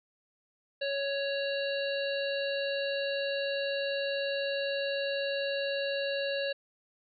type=harmonic tone with a mistuned harmonic; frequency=556 Hz; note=C#5; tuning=5 cents sharp; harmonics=1 / 3 / 5 / 7 / 8; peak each=-31 / -38 / -39 / -39 / -45 dBFS; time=0.81-6.53 s; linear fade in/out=10 ms; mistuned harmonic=7; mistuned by=+18 cents; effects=none